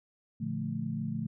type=chord; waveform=sine; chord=Bb major seventh; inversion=none; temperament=equal; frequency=116.54 / 146.83 / 174.61 / 220 Hz; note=Bb2 / D3 / F3 / A3; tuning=0 / 0 / 0 / 0 cents; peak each=-39 / -37 / -38 / -35 dBFS; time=0.4-1.27 s; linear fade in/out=10 ms; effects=none